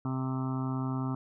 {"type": "harmonic tone", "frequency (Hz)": 130.81, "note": "C3", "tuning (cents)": 0, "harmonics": [1, 2, 3, 5, 6, 7, 8, 9, 10], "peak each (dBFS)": [-32, -33, -46, -48, -47, -46, -47, -45, -46], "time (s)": [0.05, 1.15], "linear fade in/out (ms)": 2, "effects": []}